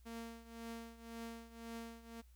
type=tone with tremolo; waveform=sawtooth; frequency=230 Hz; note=A#3; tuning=23 cents flat; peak=-40 dBFS; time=0.05-2.22 s; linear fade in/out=20 ms; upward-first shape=triangle; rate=1.9 Hz; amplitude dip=85%; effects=added 60 Hz sine -60 dBFS peak until 2.35 s + white hiss -75 dBFS RMS until 2.35 s